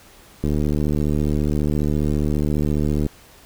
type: click train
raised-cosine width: 3 ms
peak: -9 dBFS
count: 197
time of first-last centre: 0.44-3.064 s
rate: 74.7 Hz
effects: pink hiss -48 dBFS RMS until 3.45 s